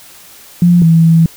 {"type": "tone pair in turn", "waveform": "sine", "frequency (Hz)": [174.61, 164.19], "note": ["F3", "E3"], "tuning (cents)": [0, -7], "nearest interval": "minor second", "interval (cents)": 107, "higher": "first", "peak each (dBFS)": -4, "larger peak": "neither", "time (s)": [[0.62, 0.82], [0.82, 1.26]], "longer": "second", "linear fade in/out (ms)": 2, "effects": ["white hiss -38 dBFS RMS until 1.36 s"]}